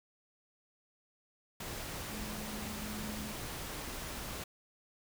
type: tone in noise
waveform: sine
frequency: 212.5 Hz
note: G#3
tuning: 40 cents sharp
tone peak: -43 dBFS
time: 2.09-3.33 s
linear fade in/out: 5 ms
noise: pink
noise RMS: -42 dBFS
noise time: 1.6-4.44 s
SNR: -4 dB
effects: none